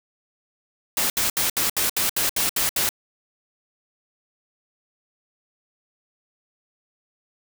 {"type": "noise bursts", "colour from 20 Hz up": "white", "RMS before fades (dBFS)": -22, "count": 10, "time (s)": [0.97, 2.891], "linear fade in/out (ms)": 2, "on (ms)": 130, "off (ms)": 69, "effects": []}